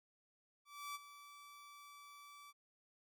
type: tone with ADSR envelope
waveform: sawtooth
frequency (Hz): 1157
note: D6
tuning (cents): -26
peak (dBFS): -39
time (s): 0.65-2.53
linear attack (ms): 300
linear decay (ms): 27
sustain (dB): -13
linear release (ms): 35
effects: none